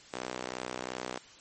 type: tone with high-pass filter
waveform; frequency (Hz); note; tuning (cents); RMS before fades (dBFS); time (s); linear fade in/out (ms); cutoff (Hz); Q
sawtooth; 62.7; B1; +27; -39; 0.13-1.18; 5; 410; 0.84
effects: white hiss -54 dBFS RMS until 1.4 s + MP3 32 kbps